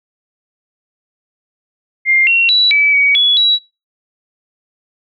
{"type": "tone with pitch steps", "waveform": "sine", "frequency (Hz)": [2111, 2735, 3933, 2298, 2259, 3390, 3898], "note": ["C7", "F7", "B7", "D7", "C#7", "G#7", "B7"], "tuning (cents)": [15, -37, -8, -38, 32, 35, -23], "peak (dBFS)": -8, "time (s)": [2.05, 3.59], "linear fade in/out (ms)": 50, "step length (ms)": 220, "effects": ["noise-tail reverb RT60 0.3 s tail -26 dB re dry"]}